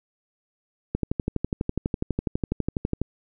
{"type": "click train", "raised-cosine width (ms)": 3, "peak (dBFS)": -11, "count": 26, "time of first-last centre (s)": [0.95, 3.016], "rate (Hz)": 12.1, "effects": []}